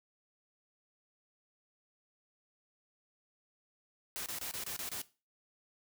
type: noise bursts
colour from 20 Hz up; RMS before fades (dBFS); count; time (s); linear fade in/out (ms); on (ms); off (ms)
white; -40; 7; 4.16-5.016; 0; 100; 26
effects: noise-tail reverb RT60 0.3 s tail -17 dB re dry